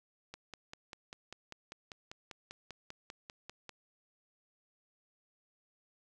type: click train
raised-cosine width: 0.2 ms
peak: -28 dBFS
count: 18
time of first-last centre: 0.34-3.693 s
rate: 5.07 Hz
effects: none